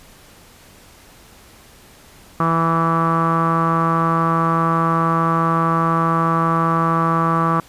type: tone with low-pass filter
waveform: sawtooth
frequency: 164.81 Hz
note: E3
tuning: in tune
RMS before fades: -17 dBFS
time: 2.4-7.6 s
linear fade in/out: 2 ms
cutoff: 1200 Hz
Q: 9.6
effects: pink hiss -46 dBFS RMS until 7.68 s + resampled to 32000 Hz